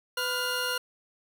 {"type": "tone pair together", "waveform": "20% pulse", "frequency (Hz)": [501, 1417], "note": ["B4", "F6"], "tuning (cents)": [25, 25], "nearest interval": "octave + tritone", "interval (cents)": 1800, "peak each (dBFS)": [-28, -24], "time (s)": [0.17, 0.78], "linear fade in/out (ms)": 5, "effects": []}